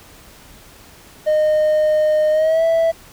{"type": "tone with pitch glide", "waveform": "triangle", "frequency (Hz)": [614, 658.1], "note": ["D#5", "E5"], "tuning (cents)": [-23, -3], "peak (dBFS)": -10, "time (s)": [1.26, 2.92], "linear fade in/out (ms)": 20, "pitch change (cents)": 120, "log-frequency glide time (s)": [2.31, 2.64], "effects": ["tanh soft clip ceiling -6 dBFS", "pink hiss -44 dBFS RMS until 3.12 s"]}